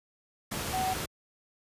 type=tone in noise; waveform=sine; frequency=752 Hz; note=F#5; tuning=28 cents sharp; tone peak=-28 dBFS; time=0.73-0.94 s; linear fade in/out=10 ms; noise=pink; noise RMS=-34 dBFS; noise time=0.51-1.06 s; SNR=+3 dB; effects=high-pass 60 Hz 12 dB/octave + resampled to 32000 Hz